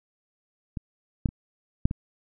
clicks, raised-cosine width 5 ms, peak -19 / -9 / -22 / -7 / -18 dBFS, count 5, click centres 0.772 / 1.258 / 1.289 / 1.855 / 1.911 s, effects none

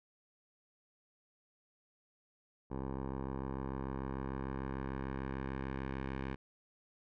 10% pulse tone with low-pass filter sweep, 66.7 Hz, C2, 34 cents sharp, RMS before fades -40 dBFS, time 2.7-6.36 s, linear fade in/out 20 ms, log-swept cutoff 850 to 2200 Hz, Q 1.3, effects none

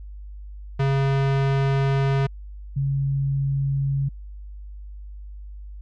square / sine tone pair in turn, 136.9 / 137.85 Hz, C#3 / C#3, -21 / -9 cents, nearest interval unison, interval 12 cents, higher second, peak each -19 / -20 dBFS, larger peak first, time 0.79-2.27 / 2.76-4.09 s, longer first, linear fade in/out 10 ms, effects added 50 Hz sine -35 dBFS peak until 5.81 s + low-pass 3000 Hz 12 dB/octave

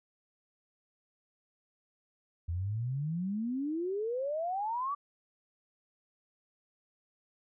sine exponential sweep, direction up, 81.3 to 1174.7 Hz, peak -31 dBFS, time 2.48-4.95 s, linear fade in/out 10 ms, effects none

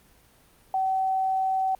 sine tone, 762 Hz, G5, 49 cents flat, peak -22 dBFS, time 0.74-1.75 s, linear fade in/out 2 ms, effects pink hiss -58 dBFS RMS until 1.79 s + Opus 32 kbps

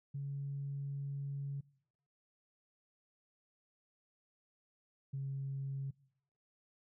sine tone pair in turn, 140 / 136.72 Hz, C#3 / C#3, +18 / -24 cents, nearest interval unison, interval 42 cents, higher first, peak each -37 / -36 dBFS, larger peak second, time 0.14-1.61 / 5.13-5.91 s, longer first, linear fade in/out 10 ms, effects noise-tail reverb RT60 0.8 s tail -24 dB re dry + tanh soft clip ceiling -32 dBFS

